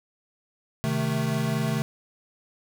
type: chord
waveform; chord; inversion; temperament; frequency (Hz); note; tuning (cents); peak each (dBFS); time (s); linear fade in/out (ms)
square; A diminished; first; equal; 130.81 / 155.56 / 220; C3 / Eb3 / A3; 0 / 0 / 0; -29; 0.84-1.82; 0
effects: none